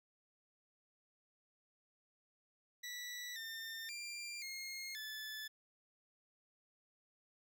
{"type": "tone with pitch steps", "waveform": "20% pulse", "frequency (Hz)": [1956, 1806, 2379, 2143, 1737], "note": ["B6", "A6", "D7", "C7", "A6"], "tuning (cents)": [-17, 45, 22, 41, -23], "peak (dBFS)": -39, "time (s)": [2.83, 5.48], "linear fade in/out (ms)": 10, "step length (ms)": 530, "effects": []}